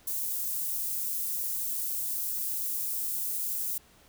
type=high-pass noise; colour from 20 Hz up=white; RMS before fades=-32 dBFS; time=0.07-3.78 s; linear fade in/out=5 ms; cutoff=11000 Hz; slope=12 dB/octave; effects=pink hiss -59 dBFS RMS until 4.08 s